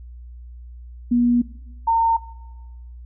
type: tone pair in turn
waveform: sine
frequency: 241 / 912.4 Hz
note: B3 / A#5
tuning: -42 / -37 cents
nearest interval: octave + major seventh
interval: 2305 cents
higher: second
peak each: -14 dBFS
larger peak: neither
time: 1.11-1.42 / 1.87-2.17 s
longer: first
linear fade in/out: 10 ms
effects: noise-tail reverb RT60 1.0 s tail -19 dB re dry + added 60 Hz sine -36 dBFS peak until 3.05 s